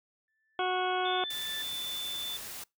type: tone with exponential growth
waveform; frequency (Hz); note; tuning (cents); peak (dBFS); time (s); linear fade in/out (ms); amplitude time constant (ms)
sine; 1760; A6; 0; -38; 0.28-1.62; 1; 290
type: harmonic tone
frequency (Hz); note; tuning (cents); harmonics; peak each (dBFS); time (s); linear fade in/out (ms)
367.5; F#4; -12; 1 / 2 / 3 / 4 / 6 / 7 / 8 / 9; -33 / -31 / -36 / -36 / -42 / -45 / -46 / -39; 0.59-1.24; 2
type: tone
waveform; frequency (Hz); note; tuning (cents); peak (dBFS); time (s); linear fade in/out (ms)
sine; 3522; A7; +1; -34; 1.05-2.37; 5
type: noise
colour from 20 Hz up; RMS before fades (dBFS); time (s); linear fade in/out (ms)
white; -42; 1.3-2.64; 5
effects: noise-tail reverb RT60 0.2 s tail -25 dB re dry